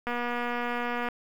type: click train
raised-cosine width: 0.5 ms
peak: -17 dBFS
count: 246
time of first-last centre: 0.07-1.087 s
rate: 241 Hz
effects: 8-bit